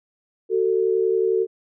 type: tone pair together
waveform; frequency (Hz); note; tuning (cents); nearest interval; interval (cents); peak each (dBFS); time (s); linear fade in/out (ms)
sine; 375.5 / 446.6; F#4 / A4; +26 / +26; minor third; 300; -20 / -20; 0.49-1.47; 50
effects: none